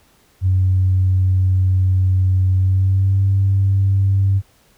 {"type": "tone with pitch glide", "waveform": "sine", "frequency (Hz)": [93.3, 97.49], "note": ["F#2", "G2"], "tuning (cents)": [15, -9], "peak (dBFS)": -11, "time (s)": [0.41, 4.42], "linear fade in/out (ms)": 50, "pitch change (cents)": 76, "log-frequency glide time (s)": [2.54, 3.22], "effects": ["tanh soft clip ceiling -7 dBFS", "pink hiss -55 dBFS RMS until 4.77 s"]}